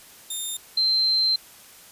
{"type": "tone pair in turn", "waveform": ["10% pulse", "sine"], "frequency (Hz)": [3636, 4121], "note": ["A#7", "C8"], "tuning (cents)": [-44, -27], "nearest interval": "major second", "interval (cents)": 217, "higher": "second", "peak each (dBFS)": [-20, -18], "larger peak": "second", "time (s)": [[0.3, 0.57], [0.77, 1.36]], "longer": "second", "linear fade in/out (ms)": 5, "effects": ["white hiss -48 dBFS RMS until 1.91 s", "resampled to 32000 Hz"]}